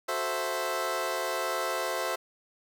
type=chord; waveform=20% pulse; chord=F# half-diminished seventh; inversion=none; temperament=equal; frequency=370 / 440 / 523.3 / 659.3 Hz; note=F#4 / A4 / C5 / E5; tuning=0 / 0 / 0 / 0 cents; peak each=-32 / -33 / -28 / -28 dBFS; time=0.08-2.16 s; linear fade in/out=10 ms; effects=none